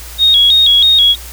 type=tone with vibrato; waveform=sine; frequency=3520 Hz; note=A7; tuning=in tune; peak=-5 dBFS; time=0.18-1.16 s; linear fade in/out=50 ms; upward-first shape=square; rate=3.1 Hz; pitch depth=97 cents each way; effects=added 60 Hz sine -30 dBFS peak until 1.32 s + white hiss -32 dBFS RMS until 1.32 s